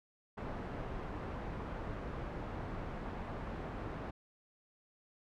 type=low-pass noise; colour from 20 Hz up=pink; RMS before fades=-42 dBFS; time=0.37-4.11 s; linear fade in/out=10 ms; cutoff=1300 Hz; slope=12 dB/octave; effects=none